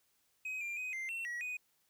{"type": "tone with pitch steps", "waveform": "triangle", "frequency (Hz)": [2526, 2385, 2508, 2089, 2708, 1919, 2488], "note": ["D#7", "D7", "D#7", "C7", "E7", "A#6", "D#7"], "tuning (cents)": [26, 26, 13, -3, 46, 50, -1], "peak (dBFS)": -36, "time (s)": [0.45, 1.57], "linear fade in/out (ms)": 5, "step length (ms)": 160, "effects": ["white hiss -75 dBFS RMS until 1.89 s"]}